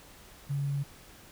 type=tone with sample-and-hold; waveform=sine; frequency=140.9 Hz; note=C#3; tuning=29 cents sharp; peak=-28 dBFS; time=0.49-0.84 s; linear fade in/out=20 ms; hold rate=11025 Hz; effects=pink hiss -53 dBFS RMS until 1.31 s